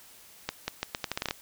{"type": "accelerating click train", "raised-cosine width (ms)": 0.2, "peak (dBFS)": -12, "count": 11, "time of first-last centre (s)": [0.49, 1.309], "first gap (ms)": 190, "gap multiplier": 0.79, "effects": ["white hiss -53 dBFS RMS until 1.41 s"]}